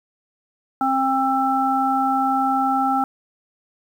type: harmonic tone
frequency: 265.9 Hz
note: C4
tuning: 28 cents sharp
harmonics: 1 / 3 / 5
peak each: -23 / -19 / -23 dBFS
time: 0.81-3.04 s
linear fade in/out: 2 ms
effects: 8-bit